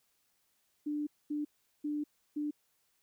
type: tone bursts at uneven times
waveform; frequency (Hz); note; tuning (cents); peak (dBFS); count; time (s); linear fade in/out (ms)
sine; 296.5; D4; +17; -32; 4; 0.86-1.07 / 1.3-1.45 / 1.84-2.04 / 2.36-2.51; 10
effects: white hiss -75 dBFS RMS until 3.02 s